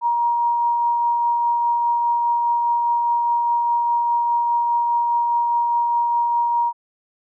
sine tone with tremolo, 946 Hz, A#5, 25 cents sharp, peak -15 dBFS, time 0.01-6.73 s, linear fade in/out 50 ms, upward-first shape triangle, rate 4.9 Hz, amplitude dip 25%, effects none

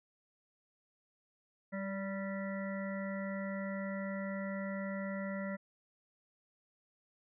harmonic tone with a mistuned harmonic, 196 Hz, G3, in tune, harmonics 1 / 3 / 5 / 7 / 9 / 10, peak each -38 / -42 / -53 / -49 / -52 / -47 dBFS, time 1.72-5.57 s, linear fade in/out 20 ms, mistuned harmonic 3, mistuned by -21 cents, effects none

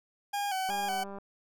40% pulse tone with vibrato, 784 Hz, G5, in tune, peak -29 dBFS, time 0.33-1.04 s, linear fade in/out 10 ms, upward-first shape square, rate 2.7 Hz, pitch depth 61 cents each way
click train, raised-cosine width 1 ms, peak -30 dBFS, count 99, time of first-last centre 0.69-1.185 s, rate 198 Hz
effects none

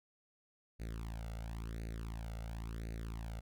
sawtooth tone with flanger, 56 Hz, A1, 31 cents sharp, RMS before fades -43 dBFS, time 0.79-3.41 s, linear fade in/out 20 ms, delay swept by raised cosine 0.46 to 1.46 ms, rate 0.95 Hz, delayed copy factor +0.9, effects none

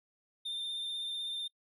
triangle tone with vibrato, 3600 Hz, A7, 39 cents sharp, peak -34 dBFS, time 0.45-1.48 s, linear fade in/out 10 ms, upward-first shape triangle, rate 16 Hz, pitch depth 27 cents each way, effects noise-tail reverb RT60 0.1 s tail -22 dB re dry

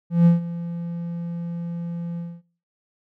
triangle tone with ADSR envelope, 170.6 Hz, F3, 40 cents flat, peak -8 dBFS, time 0.1-2.42 s, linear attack 160 ms, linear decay 140 ms, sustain -17 dB, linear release 240 ms, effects noise-tail reverb RT60 0.5 s tail -23 dB re dry

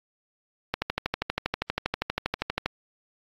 click train, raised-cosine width 0.3 ms, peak -9 dBFS, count 25, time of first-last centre 0.74-2.66 s, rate 12.5 Hz, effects AAC 32 kbps

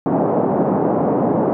pink band-pass noise, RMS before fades -17 dBFS, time 0.06-1.53 s, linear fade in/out 0 ms, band 170 to 840 Hz, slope 24 dB/octave, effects none

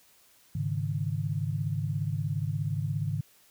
sine chord, Ab suspended fourth, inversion none, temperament equal, 103.83 / 138.59 / 155.56 Hz, Ab2 / Db3 / Eb3, 0 / 0 / 0 cents, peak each -32 dBFS, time 0.55-3.21 s, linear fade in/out 5 ms, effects white hiss -61 dBFS RMS until 3.5 s

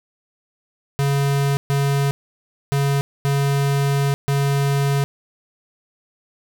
square tone bursts at uneven times, 140 Hz, C#3, 18 cents sharp, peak -17 dBFS, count 5, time 0.99-1.57 / 1.7-2.11 / 2.72-3.01 / 3.25-4.14 / 4.28-5.04 s, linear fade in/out 0 ms, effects none

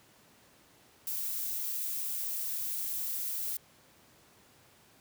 violet noise, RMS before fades -35 dBFS, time 1.07-3.57 s, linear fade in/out 2 ms, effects pink hiss -61 dBFS RMS until 5 s + high-pass 100 Hz 12 dB/octave

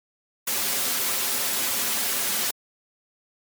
white noise with comb filter, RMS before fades -25 dBFS, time 0.47-2.51 s, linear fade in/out 5 ms, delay 6.4 ms, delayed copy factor -0.6, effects high-pass 150 Hz 12 dB/octave + MP3 96 kbps

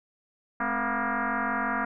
sine tone with frequency modulation, 214.1 Hz, A3, 47 cents flat, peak -25 dBFS, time 0.6-1.85 s, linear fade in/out 5 ms, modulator 237 Hz, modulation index 6.7, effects none

